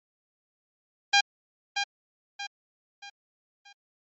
10% pulse tone with echo, 805 Hz, G5, 46 cents sharp, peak -9 dBFS, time 1.13-1.21 s, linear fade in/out 10 ms, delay 630 ms, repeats 4, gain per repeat -8 dB, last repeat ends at 3.73 s, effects MP3 32 kbps

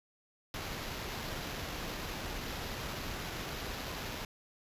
pink noise with sample-and-hold, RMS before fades -40 dBFS, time 0.54-4.25 s, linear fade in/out 2 ms, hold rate 8820 Hz, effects resampled to 32000 Hz

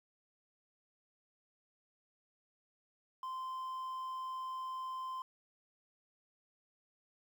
triangle tone, 1038 Hz, C6, 14 cents flat, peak -37 dBFS, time 3.23-5.22 s, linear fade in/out 2 ms, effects 11-bit

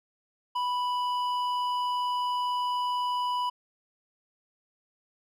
sine tone with hard clipping, 987.8 Hz, B5, in tune, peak -28 dBFS, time 0.55-3.5 s, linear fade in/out 10 ms, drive 8 dB, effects none

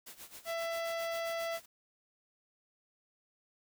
white noise with tremolo, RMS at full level -48 dBFS, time 0.06-1.66 s, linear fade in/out 10 ms, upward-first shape sine, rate 7.5 Hz, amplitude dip 80%
harmonic tone, 667 Hz, E5, 20 cents sharp, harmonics 1 / 2 / 3 / 4 / 5 / 6 / 7 / 8 / 9, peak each -35 / -44 / -43 / -51 / -49 / -58 / -52 / -58 / -56 dBFS, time 0.45-1.6 s, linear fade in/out 50 ms
effects none

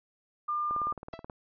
sine tone, 1200 Hz, D6, 37 cents sharp, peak -28 dBFS, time 0.48-0.93 s, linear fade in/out 10 ms
click train, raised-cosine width 1 ms, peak -27 dBFS, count 12, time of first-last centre 0.71-1.298 s, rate 18.7 Hz
sawtooth tone with exponential decay, 661 Hz, E5, 5 cents sharp, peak -34 dBFS, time 1.13-1.25 s, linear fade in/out 2 ms, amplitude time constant 25 ms
effects resampled to 11025 Hz

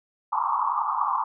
white band-pass noise, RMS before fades -25 dBFS, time 0.32-1.24 s, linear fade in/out 10 ms, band 830 to 1200 Hz, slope 96 dB/octave, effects none

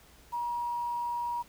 sine tone with quantisation, 955 Hz, A#5, 42 cents sharp, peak -30 dBFS, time 0.32-1.43 s, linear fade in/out 20 ms, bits 9, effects added 60 Hz sine -63 dBFS peak until 1.48 s + pink hiss -58 dBFS RMS until 1.48 s

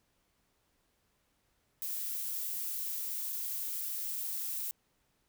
violet noise with dropouts, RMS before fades -37 dBFS, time 1.82-4.71 s, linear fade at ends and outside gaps 0 ms, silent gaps 3.324-3.328 s, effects pink hiss -75 dBFS RMS until 5.28 s

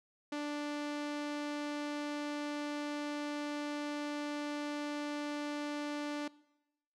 sawtooth tone, 293.7 Hz, D4, in tune, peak -32 dBFS, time 0.32-6.28 s, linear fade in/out 5 ms, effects noise-tail reverb RT60 0.9 s tail -21 dB re dry + low-pass 6000 Hz 12 dB/octave

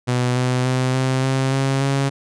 sawtooth tone with pitch steps, 124.3 / 126.4 / 128.53 / 130.71 / 132.91 / 135.16 / 137.44 Hz, B2 / B2 / C3 / C3 / C3 / C#3 / C#3, +12 / +41 / -30 / -1 / +28 / -43 / -14 cents, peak -13 dBFS, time 0.07-2.1 s, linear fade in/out 20 ms, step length 290 ms, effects resampled to 22050 Hz

